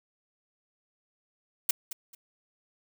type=noise with echo; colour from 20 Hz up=blue; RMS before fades=-23 dBFS; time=1.69-1.71 s; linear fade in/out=5 ms; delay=220 ms; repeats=2; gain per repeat=-13 dB; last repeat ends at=2.15 s; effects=none